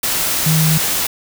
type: tone in noise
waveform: sine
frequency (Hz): 158.2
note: D#3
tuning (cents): +29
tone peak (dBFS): -12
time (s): 0.46-0.78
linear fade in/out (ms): 5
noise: white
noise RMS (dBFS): -18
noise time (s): 0.03-1.07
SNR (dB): +3
effects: none